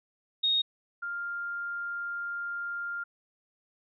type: tone pair in turn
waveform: sine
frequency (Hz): 3729 / 1399.3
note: A#7 / F6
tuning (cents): 0 / +3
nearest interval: octave + perfect fourth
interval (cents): 1697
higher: first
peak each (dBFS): -23 / -32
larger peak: first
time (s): 0.43-0.62 / 1.02-3.04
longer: second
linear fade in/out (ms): 10
effects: none